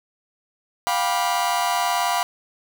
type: chord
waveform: 40% pulse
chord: G dominant seventh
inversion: third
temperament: just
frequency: 705.6 / 784 / 980 / 1176 Hz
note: F5 / G5 / B5 / D6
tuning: +18 / 0 / -14 / +2 cents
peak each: -23 / -27 / -23 / -28 dBFS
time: 0.87-2.23 s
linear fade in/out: 0 ms
effects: none